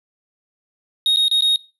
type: tone with dropouts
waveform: triangle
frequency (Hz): 3739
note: A#7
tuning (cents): +4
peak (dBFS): -12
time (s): 1.06-1.56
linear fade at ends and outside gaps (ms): 1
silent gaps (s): 1.161-1.17 / 1.282-1.313 / 1.408-1.422
effects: noise-tail reverb RT60 0.3 s tail -19 dB re dry + resampled to 32000 Hz